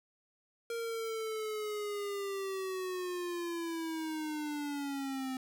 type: linear sweep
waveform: square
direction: down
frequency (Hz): 466.2 to 258.6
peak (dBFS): -36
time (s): 0.7-5.37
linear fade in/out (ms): 2
effects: none

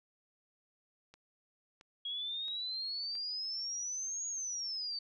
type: click train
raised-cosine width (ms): 0.2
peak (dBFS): -38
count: 4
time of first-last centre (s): 1.14-3.153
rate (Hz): 1.49
type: exponential two-way sweep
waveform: sine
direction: up then down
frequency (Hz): 3292 to 6730 to 4543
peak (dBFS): -36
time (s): 2.05-4.99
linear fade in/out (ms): 5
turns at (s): 4.27
effects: none

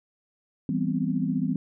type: chord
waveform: sine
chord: C major seventh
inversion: first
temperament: equal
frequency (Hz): 164.81 / 196 / 246.9 / 261.6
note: E3 / G3 / B3 / C4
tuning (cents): 0 / 0 / 0 / 0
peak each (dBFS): -29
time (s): 0.69-1.56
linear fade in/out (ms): 2
effects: none

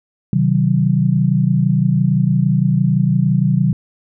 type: chord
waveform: sine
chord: C diminished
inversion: none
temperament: just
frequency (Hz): 130.81 / 156.98 / 188.37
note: C3 / Eb3 / Gb3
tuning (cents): 0 / +16 / +31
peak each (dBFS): -16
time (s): 0.33-3.73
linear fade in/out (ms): 2
effects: none

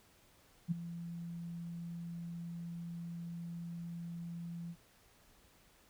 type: tone with ADSR envelope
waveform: sine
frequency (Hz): 170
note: F3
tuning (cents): -46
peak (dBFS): -28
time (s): 0.68-4.76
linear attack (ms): 34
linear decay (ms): 15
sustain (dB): -13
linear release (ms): 56
effects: pink hiss -66 dBFS RMS until 5.89 s

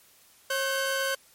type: tone pair together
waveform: sawtooth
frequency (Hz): 540.7 / 1533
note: C#5 / G6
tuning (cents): -43 / -39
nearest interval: octave + tritone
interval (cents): 1804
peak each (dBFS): -25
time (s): 0.5-1.15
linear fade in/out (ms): 5
effects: white hiss -58 dBFS RMS until 1.34 s + MP3 64 kbps

